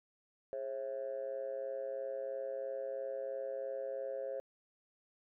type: tone with amplitude modulation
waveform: sine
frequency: 538 Hz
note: C5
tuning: 48 cents sharp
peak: -32 dBFS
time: 0.53-4.4 s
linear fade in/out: 0 ms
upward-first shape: sine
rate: 123 Hz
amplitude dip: 95%
effects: tanh soft clip ceiling -31 dBFS